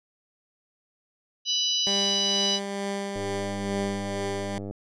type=harmonic tone; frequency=987.8 Hz; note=B5; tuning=in tune; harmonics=3 / 4 / 5 / 6; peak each=-26 / -28 / -30 / -32 dBFS; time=1.45-2.6 s; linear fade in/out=50 ms
type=tone with tremolo; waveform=15% pulse; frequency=199 Hz; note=G3; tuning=26 cents sharp; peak=-21 dBFS; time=1.87-4.58 s; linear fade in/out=0 ms; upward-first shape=triangle; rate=2.2 Hz; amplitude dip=35%
type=click train; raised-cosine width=2 ms; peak=-23 dBFS; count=156; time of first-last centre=3.16-4.71 s; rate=100 Hz
effects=resampled to 22050 Hz